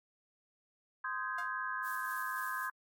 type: chord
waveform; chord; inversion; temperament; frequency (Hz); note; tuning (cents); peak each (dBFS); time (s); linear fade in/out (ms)
sine; Ab major seventh; first; just; 1038.3 / 1245.9 / 1557.4 / 1661.2; C6 / Eb6 / G6 / Ab6; -14 / +2 / -12 / 0; -39 / -42 / -41 / -40; 1.04-2.7; 5
type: tone with exponential decay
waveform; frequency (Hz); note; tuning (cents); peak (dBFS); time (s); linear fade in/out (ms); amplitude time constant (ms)
sawtooth; 707; F5; +21; -38; 1.38-1.53; 5; 31
type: noise with tremolo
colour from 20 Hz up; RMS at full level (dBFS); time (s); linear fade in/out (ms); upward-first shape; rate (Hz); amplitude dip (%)
violet; -47; 1.82-2.7; 50; square; 3.7; 25
effects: MP3 64 kbps